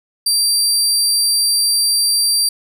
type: tone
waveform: 25% pulse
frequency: 4702 Hz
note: D8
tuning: 1 cent sharp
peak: -8 dBFS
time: 0.26-2.49 s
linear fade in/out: 5 ms
effects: none